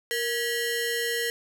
sawtooth ring-modulated tone, 1200 Hz, D6, 37 cents sharp, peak -19 dBFS, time 0.11-1.3 s, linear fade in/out 0 ms, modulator 733 Hz, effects none

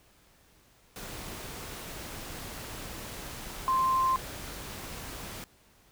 sine tone in noise, 1046.5 Hz, C6, in tune, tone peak -23 dBFS, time 3.68-4.16 s, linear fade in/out 0 ms, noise pink, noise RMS -41 dBFS, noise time 0.96-5.44 s, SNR +15 dB, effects pink hiss -62 dBFS RMS until 5.91 s

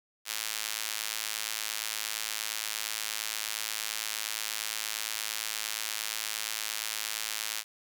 sawtooth tone with high-pass filter, 108.6 Hz, A2, 22 cents flat, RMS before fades -35 dBFS, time 0.25-7.64 s, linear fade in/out 50 ms, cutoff 2800 Hz, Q 0.55, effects none

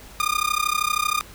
sawtooth tone with amplitude modulation, 1216 Hz, D#6, 40 cents flat, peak -13 dBFS, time 0.2-1.21 s, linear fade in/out 0 ms, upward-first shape sine, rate 32.8 Hz, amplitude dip 95%, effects added 50 Hz sine -47 dBFS peak until 1.34 s + pink hiss -45 dBFS RMS until 1.34 s

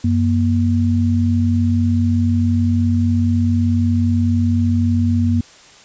sine tone pair together, 93.67 / 237.6 Hz, F#2 / A#3, +22 / +33 cents, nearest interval octave + major third, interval 1611 cents, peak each -15 / -16 dBFS, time 0.04-5.41 s, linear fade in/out 5 ms, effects white hiss -44 dBFS RMS until 5.84 s + resampled to 16000 Hz

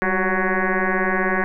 sine tone with frequency modulation, 740 Hz, F#5, in tune, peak -17 dBFS, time 0.02-1.44 s, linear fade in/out 0 ms, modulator 187 Hz, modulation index 6.5, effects none

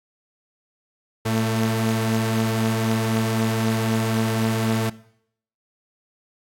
sawtooth tone pair together, 113.2 / 222.5 Hz, A2 / A3, +50 / +20 cents, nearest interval octave, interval 1170 cents, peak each -19 dBFS, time 1.25-4.9 s, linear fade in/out 10 ms, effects noise-tail reverb RT60 0.7 s tail -20 dB re dry + AAC 64 kbps

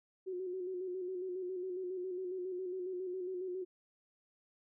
sine tone with vibrato, 367.3 Hz, F#4, 13 cents flat, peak -37 dBFS, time 0.26-3.65 s, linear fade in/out 20 ms, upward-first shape square, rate 7.3 Hz, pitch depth 41 cents each way, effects none

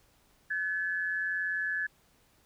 sine tone pair together, 1531 / 1709.6 Hz, G6 / G#6, -41 / +50 cents, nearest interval major second, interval 191 cents, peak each -36 / -30 dBFS, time 0.5-1.87 s, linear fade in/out 10 ms, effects pink hiss -66 dBFS RMS until 2.45 s

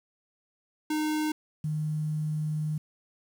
square / sine tone pair in turn, 306.9 / 153.45 Hz, D#4 / D#3, -24 / -24 cents, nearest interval octave, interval 1200 cents, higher first, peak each -27 / -27 dBFS, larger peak neither, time 0.9-1.32 / 1.64-2.78 s, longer second, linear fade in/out 5 ms, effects 9-bit

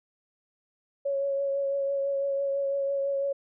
sine tone with vibrato, 554.4 Hz, C#5, in tune, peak -25 dBFS, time 1.05-3.33 s, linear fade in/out 10 ms, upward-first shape triangle, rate 6 Hz, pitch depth 21 cents each way, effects none

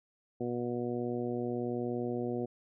harmonic tone, 121.1 Hz, B2, 34 cents flat, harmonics 1 / 2 / 3 / 4 / 5 / 6, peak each -41 / -36 / -36 / -39 / -45 / -45 dBFS, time 0.4-2.46 s, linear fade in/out 10 ms, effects none

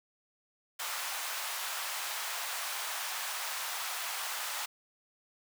pink high-pass noise, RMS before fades -37 dBFS, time 0.79-4.66 s, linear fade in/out 10 ms, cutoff 800 Hz, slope 24 dB/octave, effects none

